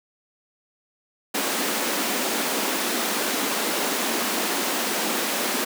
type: high-pass noise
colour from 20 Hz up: pink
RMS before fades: -25 dBFS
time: 1.34-5.65 s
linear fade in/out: 10 ms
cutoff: 210 Hz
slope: 48 dB/octave
effects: none